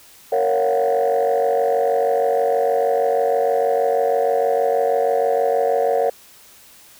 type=chord; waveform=sine; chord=Gb major seventh; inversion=first; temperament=just; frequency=462.5 / 555 / 693.7 / 740 Hz; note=Bb4 / Db5 / F5 / Gb5; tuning=-14 / +2 / -12 / 0 cents; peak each=-18 / -19 / -22 / -21 dBFS; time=0.32-6.1 s; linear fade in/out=5 ms; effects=tanh soft clip ceiling -10 dBFS + white hiss -47 dBFS RMS until 6.99 s